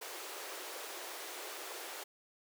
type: high-pass noise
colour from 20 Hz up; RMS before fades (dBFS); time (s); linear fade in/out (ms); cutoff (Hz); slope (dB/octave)
pink; -45; 0.01-2.04; 10; 350; 48
effects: none